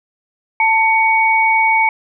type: tone pair together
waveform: sine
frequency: 888.2 / 2238 Hz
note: A5 / C#7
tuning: +16 / +16 cents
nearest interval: octave + major third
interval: 1600 cents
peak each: -13 dBFS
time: 0.6-1.89 s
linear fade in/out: 2 ms
effects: none